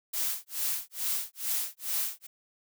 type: noise with tremolo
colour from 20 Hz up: blue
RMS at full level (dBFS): -29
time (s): 0.13-2.27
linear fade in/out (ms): 10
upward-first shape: sine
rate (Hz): 2.3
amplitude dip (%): 100
effects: none